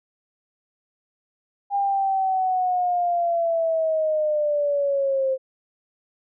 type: linear sweep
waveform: sine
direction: down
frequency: 806 to 523.3 Hz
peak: -19 dBFS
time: 1.7-5.38 s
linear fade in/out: 50 ms
effects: none